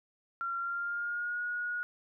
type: tone with pitch glide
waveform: sine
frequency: 1374 to 1448.2 Hz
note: F6 to F#6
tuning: -29 to -38 cents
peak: -32 dBFS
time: 0.41-1.83 s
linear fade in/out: 0 ms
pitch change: +91 cents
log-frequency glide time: 0.57-1.41 s
effects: none